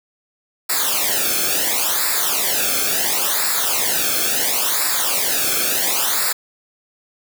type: noise with flanger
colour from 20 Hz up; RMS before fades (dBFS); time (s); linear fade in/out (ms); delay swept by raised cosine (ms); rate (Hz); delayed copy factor
white; -19; 0.69-6.33; 10; 0.32 to 1.05; 0.72; -0.85
effects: none